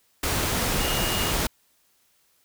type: tone in noise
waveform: sine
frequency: 2857 Hz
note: F7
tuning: 39 cents sharp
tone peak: -31 dBFS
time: 0.8-1.31 s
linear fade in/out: 5 ms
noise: pink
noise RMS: -25 dBFS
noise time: 0.23-1.47 s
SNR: -9 dB
effects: white hiss -65 dBFS RMS until 2.44 s